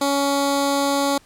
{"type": "tone with notch filter", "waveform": "10% pulse", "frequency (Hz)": 280, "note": "C#4", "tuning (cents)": 18, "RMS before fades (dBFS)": -20, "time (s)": [0.01, 1.18], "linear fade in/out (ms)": 5, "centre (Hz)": 1700, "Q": 1.3, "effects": ["pink hiss -53 dBFS RMS until 1.25 s", "low-pass 12000 Hz 12 dB/octave"]}